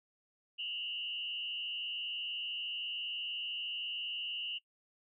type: tone with frequency modulation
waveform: sine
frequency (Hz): 2877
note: F#7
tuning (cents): -49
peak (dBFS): -36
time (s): 0.58-4.59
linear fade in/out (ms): 20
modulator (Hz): 113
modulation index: 1.1
effects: noise-tail reverb RT60 0.1 s tail -22 dB re dry